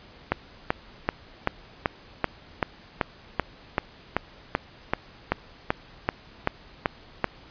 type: click train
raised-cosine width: 0.5 ms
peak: -6 dBFS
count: 19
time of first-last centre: 0.32-7.243 s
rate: 2.6 Hz
effects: pink hiss -50 dBFS RMS until 7.5 s + resampled to 11025 Hz